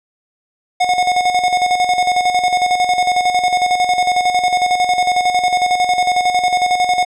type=tone with tremolo; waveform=square; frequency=726 Hz; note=F#5; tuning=33 cents flat; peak=-11 dBFS; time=0.8-7.05 s; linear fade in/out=10 ms; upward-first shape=square; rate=11 Hz; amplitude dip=55%; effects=low-pass 7000 Hz 12 dB/octave